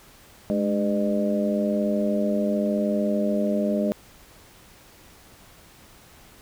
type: harmonic tone with a mistuned harmonic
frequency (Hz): 100.9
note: G#2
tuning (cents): -49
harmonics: 2 / 3 / 4 / 5 / 6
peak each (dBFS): -23 / -31 / -32 / -32 / -26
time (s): 0.5-3.92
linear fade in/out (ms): 0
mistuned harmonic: 2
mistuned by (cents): +64
effects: pink hiss -51 dBFS RMS until 6.41 s